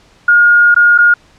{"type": "tone with dropouts", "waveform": "sine", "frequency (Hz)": 1427, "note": "F6", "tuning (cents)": 37, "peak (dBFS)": -4, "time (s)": [0.28, 1.14], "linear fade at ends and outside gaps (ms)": 5, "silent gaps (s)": [[0.745, 0.762], [0.979, 0.985]], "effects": ["pink hiss -47 dBFS RMS until 1.38 s", "low-pass 6000 Hz 12 dB/octave"]}